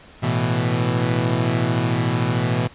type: chord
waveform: sawtooth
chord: A suspended second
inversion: none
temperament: equal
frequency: 110 / 123.47 / 164.81 Hz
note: A2 / B2 / E3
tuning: 0 / 0 / 0 cents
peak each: -20 / -17 / -20 dBFS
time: 0.22-2.68 s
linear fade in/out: 20 ms
effects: pink hiss -46 dBFS RMS until 2.74 s + resampled to 8000 Hz

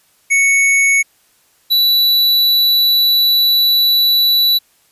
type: tone pair in turn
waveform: square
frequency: 2217 / 3950 Hz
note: C#7 / B7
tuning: 0 / 0 cents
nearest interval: minor seventh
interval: 1000 cents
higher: second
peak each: -10 dBFS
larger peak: neither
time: 0.3-1.03 / 1.7-4.59 s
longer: second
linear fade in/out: 20 ms
effects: white hiss -55 dBFS RMS until 4.91 s + resampled to 32000 Hz

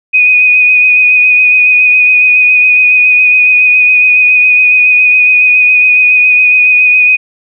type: tone with vibrato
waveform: sine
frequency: 2489 Hz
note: D#7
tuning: in tune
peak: -3 dBFS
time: 0.13-7.17 s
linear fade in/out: 20 ms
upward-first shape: sine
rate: 7.2 Hz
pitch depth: 20 cents each way
effects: none

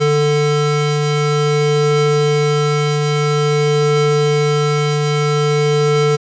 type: tone pair together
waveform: square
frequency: 147.9 / 443.2 Hz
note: D3 / A4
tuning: +13 / +13 cents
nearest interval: octave + perfect fifth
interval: 1900 cents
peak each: -16 / -16 dBFS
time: 0-6.17 s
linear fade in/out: 20 ms
effects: resampled to 16000 Hz

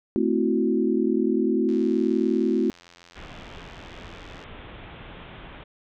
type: chord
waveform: sine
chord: F# half-diminished seventh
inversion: first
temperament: equal with one note detuned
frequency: 220 / 259.4 / 329.6 / 370 Hz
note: A3 / C4 / E4 / F#4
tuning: 0 / -15 / 0 / 0 cents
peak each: -25 dBFS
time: 0.16-2.7 s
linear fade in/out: 0 ms
type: click train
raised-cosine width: 0.2 ms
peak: -31 dBFS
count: 239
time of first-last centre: 1.69-4.438 s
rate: 86.6 Hz
type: low-pass noise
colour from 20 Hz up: pink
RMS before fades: -42 dBFS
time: 3.15-5.64 s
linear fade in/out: 10 ms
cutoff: 3600 Hz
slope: 96 dB/octave
effects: none

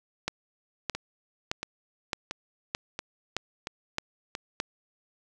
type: two click trains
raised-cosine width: 0.2 ms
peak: -16 / -11 dBFS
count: 6 / 8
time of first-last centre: 0.95-4.351 / 0.28-4.601 s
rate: 1.47 / 1.62 Hz
effects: none

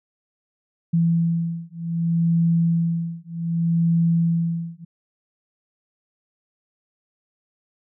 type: beating tone pair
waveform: sine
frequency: 167.1 / 167.75 Hz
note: E3 / E3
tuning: +24 / +31 cents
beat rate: 0.65 Hz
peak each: -21 dBFS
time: 0.93-4.85 s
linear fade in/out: 10 ms
effects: none

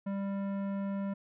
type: tone with tanh clipping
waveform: sine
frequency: 197.5 Hz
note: G3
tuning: 13 cents sharp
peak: -34 dBFS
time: 0.06-1.14 s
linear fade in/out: 10 ms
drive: 15 dB
effects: none

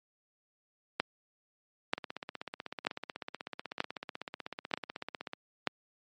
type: two click trains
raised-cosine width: 0.3 ms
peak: -22 / -11 dBFS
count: 55 / 6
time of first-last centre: 1.98-5.334 / 1-5.673 s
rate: 16.1 / 1.07 Hz
effects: high-pass 200 Hz 12 dB/octave + MP3 48 kbps

